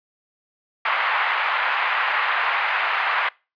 pink band-pass noise, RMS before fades -22 dBFS, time 0.85-3.29 s, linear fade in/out 5 ms, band 890 to 2500 Hz, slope 24 dB/octave, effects noise-tail reverb RT60 0.3 s tail -24 dB re dry + resampled to 11025 Hz

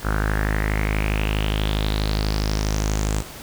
sawtooth tone with low-pass filter sweep, 52.3 Hz, G#1, 13 cents sharp, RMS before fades -22 dBFS, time 0.02-3.24 s, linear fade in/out 50 ms, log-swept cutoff 1400 to 7900 Hz, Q 5.5, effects pink hiss -38 dBFS RMS until 3.42 s

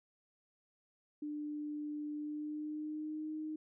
sine tone with pitch glide, 297.8 to 309.7 Hz, D4 to D#4, +24 to -8 cents, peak -38 dBFS, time 1.22-3.56 s, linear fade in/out 5 ms, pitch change +68 cents, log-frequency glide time 2.14-3.33 s, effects none

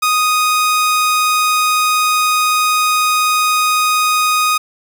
sawtooth tone, 1244.5 Hz, D#6, in tune, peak -8 dBFS, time 0.02-4.58 s, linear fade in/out 10 ms, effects none

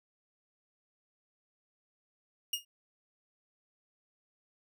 sawtooth tone with exponential decay, 2847 Hz, F7, 33 cents sharp, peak -24 dBFS, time 2.53-2.65 s, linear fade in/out 5 ms, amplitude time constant 25 ms, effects none

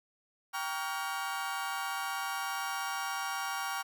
35% pulse chord, G half-diminished seventh, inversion none, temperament just, 784 / 940.8 / 1128.9 / 1411.2 Hz, G5 / Bb5 / Db6 / F6, 0 / +16 / +31 / +18 cents, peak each -37 / -40 / -37 / -37 dBFS, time 0.53-3.83 s, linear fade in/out 20 ms, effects none

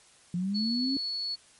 sine linear sweep, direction up, 171 to 277.2 Hz, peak -27 dBFS, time 0.34-0.97 s, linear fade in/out 2 ms
sine tone, 4402 Hz, C#8, 13 cents flat, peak -30 dBFS, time 0.54-1.36 s, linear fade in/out 20 ms
effects white hiss -58 dBFS RMS until 1.59 s + MP3 48 kbps

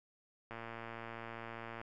click train, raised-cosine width 0.5 ms, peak -30 dBFS, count 151, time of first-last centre 0.51-1.814 s, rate 115 Hz, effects none

